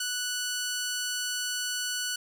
10% pulse tone, 1480 Hz, F#6, in tune, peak -21 dBFS, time 0-2.16 s, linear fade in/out 5 ms, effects none

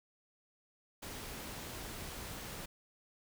pink noise, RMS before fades -45 dBFS, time 1.02-2.66 s, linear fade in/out 10 ms, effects none

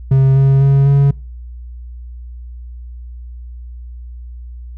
triangle tone with pitch steps, 134.2 / 136.07 / 137.97 / 139.9 Hz, C3 / C#3 / C#3 / C#3, +44 / -32 / -8 / +16 cents, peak -5 dBFS, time 0.11-1.11 s, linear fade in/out 5 ms, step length 250 ms, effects noise-tail reverb RT60 0.4 s tail -26 dB re dry + added 60 Hz sine -28 dBFS peak until 4.77 s

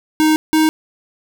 square tone pair in turn, 311.1 / 313.6 Hz, D#4 / D#4, 0 / +14 cents, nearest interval unison, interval 14 cents, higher second, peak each -11 / -11 dBFS, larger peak neither, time 0.2-0.36 / 0.53-0.69 s, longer neither, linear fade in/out 0 ms, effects none

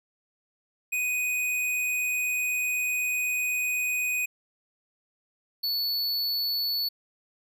square tone pair in turn, 2492 / 4440 Hz, D#7 / C#8, +2 / +2 cents, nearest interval minor seventh, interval 1000 cents, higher second, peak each -26 dBFS, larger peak neither, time 0.92-4.26 / 5.63-6.89 s, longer first, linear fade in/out 10 ms, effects none

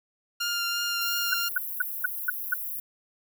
15% pulse tone with vibrato, 1400 Hz, F6, 4 cents sharp, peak -20 dBFS, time 0.4-1.49 s, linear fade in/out 10 ms, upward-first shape triangle, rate 2.9 Hz, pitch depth 14 cents each way
white high-pass noise, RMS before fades -34 dBFS, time 1.01-2.8 s, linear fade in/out 5 ms, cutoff 11000 Hz, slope 96 dB/octave
sine tone bursts, 1480 Hz, F#6, in tune, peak -20 dBFS, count 6, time 1.32-2.54 s, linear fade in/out 5 ms, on 20 ms, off 220 ms
effects none

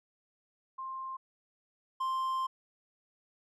sine / triangle tone pair in turn, 1055 / 1050 Hz, C6 / C6, +14 / +6 cents, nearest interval unison, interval 8 cents, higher first, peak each -37 / -28 dBFS, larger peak second, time 0.78-1.17 / 2-2.47 s, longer second, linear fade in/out 10 ms, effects none

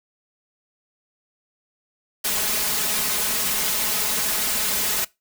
white noise with comb filter, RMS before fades -23 dBFS, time 2.24-5.05 s, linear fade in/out 10 ms, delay 4.7 ms, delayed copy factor +0.85, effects noise-tail reverb RT60 0.2 s tail -21 dB re dry

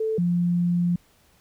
sine tone pair in turn, 440 / 174.61 Hz, A4 / F3, 0 / 0 cents, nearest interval octave + major third, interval 1600 cents, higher first, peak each -22 / -19 dBFS, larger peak second, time 0-0.18 / 0.18-0.96 s, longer second, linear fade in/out 5 ms, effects pink hiss -60 dBFS RMS until 1.4 s

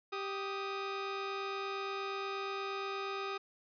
sawtooth tone pair together, 392 / 1244.5 Hz, G4 / D#6, 0 / 0 cents, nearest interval octave + minor sixth, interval 2000 cents, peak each -35 / -36 dBFS, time 0.12-3.38 s, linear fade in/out 10 ms, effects resampled to 11025 Hz

